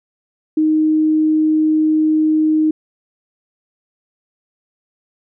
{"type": "tone", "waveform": "sine", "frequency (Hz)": 311.1, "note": "D#4", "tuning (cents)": 0, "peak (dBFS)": -11, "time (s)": [0.57, 2.71], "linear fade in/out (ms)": 5, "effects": []}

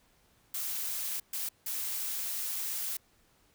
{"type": "noise bursts at uneven times", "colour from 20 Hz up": "blue", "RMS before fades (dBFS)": -35, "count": 3, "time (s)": [[0.54, 1.2], [1.33, 1.49], [1.66, 2.97]], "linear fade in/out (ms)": 5, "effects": ["pink hiss -67 dBFS RMS until 3.54 s"]}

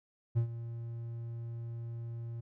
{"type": "tone with ADSR envelope", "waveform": "triangle", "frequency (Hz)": 116.54, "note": "A#2", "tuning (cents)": 0, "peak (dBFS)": -22, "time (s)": [0.35, 2.41], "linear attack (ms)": 24, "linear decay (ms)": 95, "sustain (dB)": -14, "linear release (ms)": 12, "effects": []}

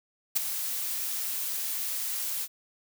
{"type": "noise with ADSR envelope", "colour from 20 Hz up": "blue", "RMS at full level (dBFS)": -22, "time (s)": [0.35, 2.48], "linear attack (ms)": 20, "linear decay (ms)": 8, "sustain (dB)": -10, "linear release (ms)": 51, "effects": []}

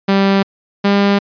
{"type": "tone pair in turn", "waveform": "sawtooth", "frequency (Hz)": [196, 200.5], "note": ["G3", "G3"], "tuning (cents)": [0, 39], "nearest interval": "unison", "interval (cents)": 39, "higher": "second", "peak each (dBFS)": -6, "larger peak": "neither", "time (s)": [[0.08, 0.43], [0.84, 1.19]], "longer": "neither", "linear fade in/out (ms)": 10, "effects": ["resampled to 11025 Hz"]}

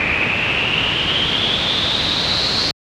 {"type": "noise with low-pass filter sweep", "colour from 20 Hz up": "pink", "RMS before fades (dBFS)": -18, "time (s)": [0, 2.71], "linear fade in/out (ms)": 0, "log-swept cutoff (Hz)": [2400, 4400], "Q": 9.4, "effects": ["high-pass 80 Hz 12 dB/octave"]}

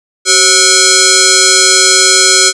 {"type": "tone with frequency modulation", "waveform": "sine", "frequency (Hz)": 1301, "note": "E6", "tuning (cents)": -23, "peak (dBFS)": -4, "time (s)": [0.25, 2.53], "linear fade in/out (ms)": 50, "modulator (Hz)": 921, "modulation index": 8, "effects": []}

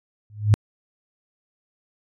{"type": "tone with exponential growth", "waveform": "sine", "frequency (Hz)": 105.1, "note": "G#2", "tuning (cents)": 21, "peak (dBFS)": -8, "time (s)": [0.3, 0.54], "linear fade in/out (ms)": 0, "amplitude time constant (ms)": 52, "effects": ["resampled to 24000 Hz"]}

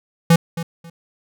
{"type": "tone with echo", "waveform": "square", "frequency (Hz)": 167.3, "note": "E3", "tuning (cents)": 26, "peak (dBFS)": -9, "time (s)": [0.3, 0.36], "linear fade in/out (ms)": 5, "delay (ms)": 270, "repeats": 2, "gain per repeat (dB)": -14, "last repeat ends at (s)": 0.9, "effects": []}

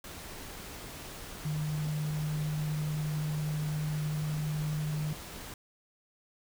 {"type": "tone in noise", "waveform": "sine", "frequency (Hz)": 152, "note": "D#3", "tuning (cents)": -40, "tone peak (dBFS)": -30, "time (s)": [1.45, 5.13], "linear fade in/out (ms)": 2, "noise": "pink", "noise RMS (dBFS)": -44, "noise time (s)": [0.04, 5.54], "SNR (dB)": 11, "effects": []}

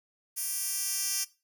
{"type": "tone with high-pass filter sweep", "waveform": "10% pulse", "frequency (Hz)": 392, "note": "G4", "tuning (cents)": 0, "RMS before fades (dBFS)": -32, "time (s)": [0.36, 1.25], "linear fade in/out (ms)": 20, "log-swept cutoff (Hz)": [9700, 6100], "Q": 1.1, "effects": ["noise-tail reverb RT60 0.3 s tail -19 dB re dry"]}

